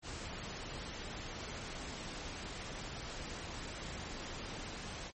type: noise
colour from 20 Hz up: pink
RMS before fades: -44 dBFS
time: 0.02-5.12 s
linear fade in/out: 50 ms
effects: MP3 32 kbps